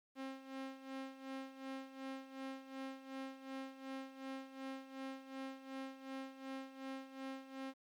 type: tone with tremolo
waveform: sawtooth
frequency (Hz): 267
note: C4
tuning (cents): +35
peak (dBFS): -39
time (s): 0.15-7.74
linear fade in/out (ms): 50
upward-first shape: sine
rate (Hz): 2.7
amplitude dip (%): 75
effects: low-pass 4000 Hz 12 dB/octave + 12-bit